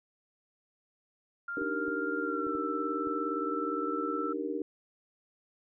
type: tone with pitch glide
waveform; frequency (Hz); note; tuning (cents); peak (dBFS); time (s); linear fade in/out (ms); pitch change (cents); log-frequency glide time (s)
sine; 1396.9 to 1327.7; F6 to E6; 0 to +12; -34; 1.48-4.33; 5; -88; 2.21-2.56
type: chord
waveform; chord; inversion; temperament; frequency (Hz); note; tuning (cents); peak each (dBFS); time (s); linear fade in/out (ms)
sine; Eb major seventh; third; just; 291.7 / 311.1 / 388.9 / 466.7; D4 / Eb4 / G4 / Bb4; -12 / 0 / -14 / +2; -37; 1.57-4.62; 2
type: clicks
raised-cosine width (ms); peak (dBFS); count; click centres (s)
2; -35; 5; 1.617 / 1.882 / 2.468 / 2.552 / 3.072
effects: none